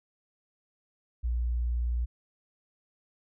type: tone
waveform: sine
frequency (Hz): 59.6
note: A#1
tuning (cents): +39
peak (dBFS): -26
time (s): 1.23-2.06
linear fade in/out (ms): 20
effects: none